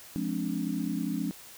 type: chord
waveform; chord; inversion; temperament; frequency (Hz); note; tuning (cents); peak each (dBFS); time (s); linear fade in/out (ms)
sine; D half-diminished seventh; first; just; 176.2 / 211.4 / 264.3 / 293.7; F3 / Ab3 / C4 / D4; +16 / +31 / +18 / 0; -34; 0.16-1.31; 0
effects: white hiss -49 dBFS RMS until 1.57 s